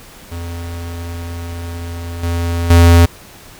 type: tone with level steps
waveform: square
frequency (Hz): 85.2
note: F2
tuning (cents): -42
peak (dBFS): -24 / -16 / -5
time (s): 0.31-3.06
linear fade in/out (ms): 10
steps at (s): 2.23 / 2.7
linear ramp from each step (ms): 5
effects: pink hiss -39 dBFS RMS until 3.59 s